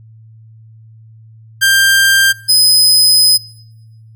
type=tone pair in turn; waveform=sawtooth; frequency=1586 / 5035 Hz; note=G6 / D#8; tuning=+20 / +20 cents; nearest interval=octave + minor sixth; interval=2000 cents; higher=second; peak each=-4 dBFS; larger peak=neither; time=1.61-2.33 / 2.48-3.38 s; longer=second; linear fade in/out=20 ms; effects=noise-tail reverb RT60 1.0 s tail -24 dB re dry + added 111 Hz sine -37 dBFS peak until 4.15 s